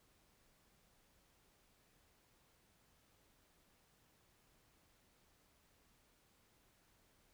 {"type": "silence", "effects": ["pink hiss -73 dBFS RMS until 7.33 s"]}